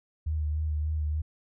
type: tone with vibrato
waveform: sine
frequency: 76.6 Hz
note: D#2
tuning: 27 cents flat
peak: -26 dBFS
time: 0.26-1.22 s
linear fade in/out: 10 ms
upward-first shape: sine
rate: 3.4 Hz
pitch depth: 30 cents each way
effects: none